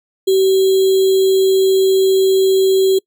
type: tone with sample-and-hold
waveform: sine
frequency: 382.4 Hz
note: G4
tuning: 43 cents flat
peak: -9 dBFS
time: 0.27-2.99 s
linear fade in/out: 10 ms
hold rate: 3675 Hz
effects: noise-tail reverb RT60 0.1 s tail -26 dB re dry